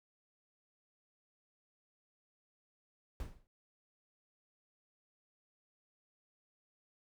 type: noise with exponential decay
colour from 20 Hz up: brown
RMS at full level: -36 dBFS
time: 3.2-3.47 s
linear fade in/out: 1 ms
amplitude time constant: 57 ms
effects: none